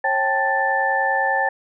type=tone cluster; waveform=sine; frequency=542 / 785 / 875 / 1766 Hz; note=C#5 / G5 / A5 / A6; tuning=-39 / +2 / -10 / +6 cents; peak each=-25 / -22 / -24 / -21 dBFS; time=0.04-1.49 s; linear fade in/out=5 ms; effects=none